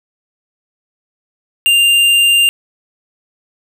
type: tone with hard clipping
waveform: sine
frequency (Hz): 2794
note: F7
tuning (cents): 0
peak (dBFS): -9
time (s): 1.66-2.49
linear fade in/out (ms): 0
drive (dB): 10
effects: none